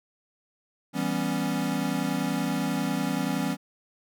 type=chord; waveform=square; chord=C# half-diminished seventh; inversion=first; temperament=equal; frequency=164.81 / 196 / 246.9 / 277.2 Hz; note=E3 / G3 / B3 / C#4; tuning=0 / 0 / 0 / 0 cents; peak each=-33 / -32 / -32 / -31 dBFS; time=0.93-3.57 s; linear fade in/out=50 ms; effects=none